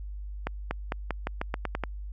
accelerating click train, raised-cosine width 0.5 ms, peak -14 dBFS, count 10, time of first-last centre 0.47-1.837 s, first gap 240 ms, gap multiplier 0.88, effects added 50 Hz sine -35 dBFS peak until 2.12 s

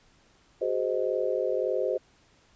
sine chord, Ab dominant seventh, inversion third, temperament just, 373.8 / 415.3 / 519.1 / 623 Hz, Gb4 / Ab4 / C5 / Eb5, +18 / 0 / -14 / +2 cents, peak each -31 / -32 / -28 / -32 dBFS, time 0.61-1.98 s, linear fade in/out 10 ms, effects pink hiss -62 dBFS RMS until 2.55 s + resampled to 16000 Hz

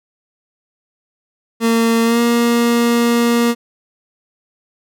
30% pulse tone with pitch glide, 228.8 to 236 Hz, A#3 to A#3, -32 to +22 cents, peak -9 dBFS, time 1.6-3.55 s, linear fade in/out 50 ms, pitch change +54 cents, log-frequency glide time 2.04-2.2 s, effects none

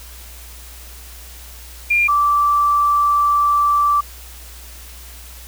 sine tone pair in turn, 2400 / 1165.8 Hz, D7 / D6, +37 / -13 cents, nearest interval octave + minor second, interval 1250 cents, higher first, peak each -12 dBFS, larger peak neither, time 1.9-2.08 / 2.08-4.01 s, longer second, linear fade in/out 10 ms, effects added 60 Hz sine -37 dBFS peak until 5.47 s + white hiss -40 dBFS RMS until 5.47 s

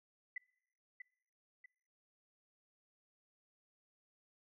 sine tone with echo, 1996 Hz, B6, 18 cents sharp, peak -39 dBFS, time 0.36-0.38 s, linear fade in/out 5 ms, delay 640 ms, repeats 2, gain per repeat -7 dB, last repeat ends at 1.66 s, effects noise-tail reverb RT60 0.8 s tail -24 dB re dry

